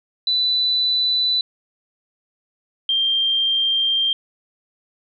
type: tone pair in turn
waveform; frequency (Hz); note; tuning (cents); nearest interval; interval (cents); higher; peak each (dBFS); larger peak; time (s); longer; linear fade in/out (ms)
sine; 3985 / 3178; B7 / G7; +15 / +23; major third; 392; first; -16; neither; 0.27-1.41 / 2.89-4.13; second; 2
effects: none